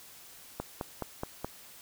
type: click train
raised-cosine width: 1 ms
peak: -19 dBFS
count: 5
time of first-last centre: 0.6-1.446 s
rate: 4.73 Hz
effects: white hiss -52 dBFS RMS until 1.81 s